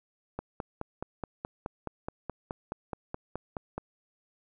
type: click train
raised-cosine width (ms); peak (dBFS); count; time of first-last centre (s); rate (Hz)
1; -20; 17; 0.39-3.78; 4.72
effects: none